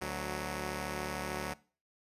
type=tone pair together; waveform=5% pulse; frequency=73.42 / 185.01 Hz; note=D2 / F#3; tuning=0 / 0 cents; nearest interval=octave + major third; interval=1600 cents; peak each=-27 dBFS; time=0.01-1.54 s; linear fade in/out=10 ms; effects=noise-tail reverb RT60 0.4 s tail -21 dB re dry + resampled to 32000 Hz